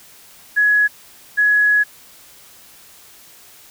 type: tone pair in turn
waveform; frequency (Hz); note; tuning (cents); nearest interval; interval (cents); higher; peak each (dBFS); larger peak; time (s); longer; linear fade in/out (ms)
sine; 1681 / 1681; G#6 / G#6; +20 / +20; unison; 0; neither; -11; neither; 0.56-0.88 / 1.37-1.84; second; 20
effects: white hiss -45 dBFS RMS until 3.7 s